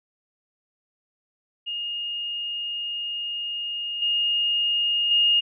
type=tone with level steps; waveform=sine; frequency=2845 Hz; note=F7; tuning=31 cents sharp; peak=-27 / -20 / -16 dBFS; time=1.66-5.41 s; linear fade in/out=20 ms; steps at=4.02 / 5.11 s; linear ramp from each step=2 ms; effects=none